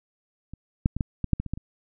clicks, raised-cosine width 5 ms, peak -26 / -7 / -16 / -12 / -14 / -7 / -16 / -22 / -15 / -25 dBFS, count 10, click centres 0.536 / 0.859 / 0.966 / 1.008 / 1.243 / 1.333 / 1.4 / 1.463 / 1.536 / 1.575 s, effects none

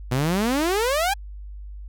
sawtooth exponential sweep, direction up, 119.5 to 830.6 Hz, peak -16 dBFS, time 0.11-1.14 s, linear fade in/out 10 ms, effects added 50 Hz sine -34 dBFS peak until 1.88 s

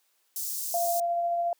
white high-pass noise, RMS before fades -33 dBFS, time 0.36-1 s, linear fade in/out 2 ms, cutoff 5400 Hz, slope 24 dB/octave
sine tone with tremolo, 689 Hz, F5, 24 cents flat, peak -23 dBFS, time 0.74-1.53 s, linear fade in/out 2 ms, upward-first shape triangle, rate 14 Hz, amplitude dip 25%
effects white hiss -70 dBFS RMS until 1.59 s + high-pass 400 Hz 12 dB/octave

